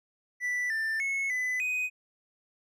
triangle tone with pitch steps, 1973 / 1781 / 2190 / 2005 / 2501 Hz, B6 / A6 / C#7 / B6 / D#7, -2 / +21 / -22 / +26 / +8 cents, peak -26 dBFS, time 0.4-1.9 s, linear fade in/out 50 ms, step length 300 ms, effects none

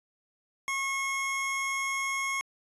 square tone pair together, 1090.7 / 2170 Hz, C#6 / C#7, -28 / -37 cents, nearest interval octave, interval 1191 cents, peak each -34 / -31 dBFS, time 0.68-2.41 s, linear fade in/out 0 ms, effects resampled to 24000 Hz

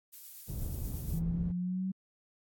violet noise with tremolo, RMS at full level -46 dBFS, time 0.12-1.2 s, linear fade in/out 20 ms, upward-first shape triangle, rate 8.4 Hz, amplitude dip 30%
white low-pass noise, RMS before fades -37 dBFS, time 0.48-1.52 s, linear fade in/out 5 ms, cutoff 100 Hz, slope 12 dB/octave
sine exponential sweep, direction up, 162.7 to 190.8 Hz, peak -31 dBFS, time 1.13-1.92 s, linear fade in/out 10 ms
effects AAC 64 kbps

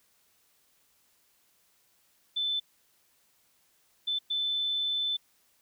sine tone bursts at uneven times, 3521 Hz, A7, in tune, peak -27 dBFS, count 3, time 2.36-2.6 / 4.07-4.19 / 4.3-5.17 s, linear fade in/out 10 ms, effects white hiss -68 dBFS RMS until 5.61 s

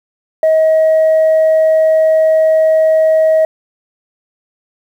sine tone, 635 Hz, D#5, 35 cents sharp, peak -5 dBFS, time 0.43-3.45 s, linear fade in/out 2 ms, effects tanh soft clip ceiling -5 dBFS + 7-bit

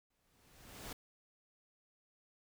pink noise with exponential growth, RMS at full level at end -44 dBFS, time 0.1-0.93 s, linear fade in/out 5 ms, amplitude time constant 180 ms, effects none

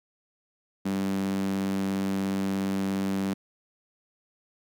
sawtooth tone with high-pass filter, 97 Hz, G2, 18 cents flat, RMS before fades -28 dBFS, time 0.85-3.34 s, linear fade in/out 10 ms, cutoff 220 Hz, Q 5.6, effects none

